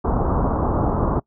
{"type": "low-pass noise", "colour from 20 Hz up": "pink", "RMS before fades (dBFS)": -20, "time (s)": [0.04, 1.2], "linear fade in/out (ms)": 10, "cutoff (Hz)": 1200, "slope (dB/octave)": 48, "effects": ["noise-tail reverb RT60 0.1 s tail -24 dB re dry"]}